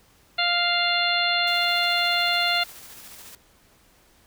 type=harmonic tone; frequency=698.5 Hz; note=F5; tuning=in tune; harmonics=1 / 2 / 3 / 4 / 5 / 6; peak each=-27 / -27 / -27 / -27 / -27 / -27 dBFS; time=0.38-2.64 s; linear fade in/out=10 ms
type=noise with tremolo; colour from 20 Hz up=white; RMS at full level=-43 dBFS; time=1.47-3.35 s; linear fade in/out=2 ms; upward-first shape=square; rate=14 Hz; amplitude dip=25%
effects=pink hiss -58 dBFS RMS until 4.26 s